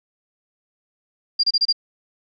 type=tone bursts; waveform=sine; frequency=4785 Hz; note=D8; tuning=32 cents sharp; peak=-14 dBFS; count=5; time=1.39-1.727 s; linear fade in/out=10 ms; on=45 ms; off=28 ms; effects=none